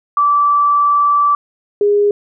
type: tone pair in turn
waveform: sine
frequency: 1161 / 410.5 Hz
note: D6 / G#4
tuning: -20 / -20 cents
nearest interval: octave + tritone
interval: 1800 cents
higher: first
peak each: -9 dBFS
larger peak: neither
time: 0.17-1.35 / 1.81-2.11 s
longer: first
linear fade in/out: 2 ms
effects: none